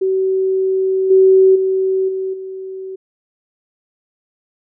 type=tone with level steps; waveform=sine; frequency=380 Hz; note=F#4; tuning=46 cents sharp; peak=-13 / -6 / -13 / -18 / -25 dBFS; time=0.01-2.96 s; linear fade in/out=10 ms; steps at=1.1 / 1.55 / 2.08 / 2.33 s; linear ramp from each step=10 ms; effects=none